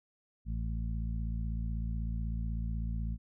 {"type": "harmonic tone", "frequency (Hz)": 56.1, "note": "A1", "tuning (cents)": 34, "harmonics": [1, 2, 3, 4], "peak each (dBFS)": [-33, -40, -42, -45], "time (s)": [0.45, 3.18], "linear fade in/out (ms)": 50, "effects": []}